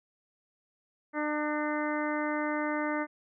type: harmonic tone with a mistuned harmonic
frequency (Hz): 300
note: D4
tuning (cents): +37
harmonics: 1 / 2 / 3 / 4 / 5 / 6 / 7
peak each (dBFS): -32 / -35 / -37 / -38 / -39 / -40 / -40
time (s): 1.13-3.07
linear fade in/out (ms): 50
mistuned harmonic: 7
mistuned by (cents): -33
effects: none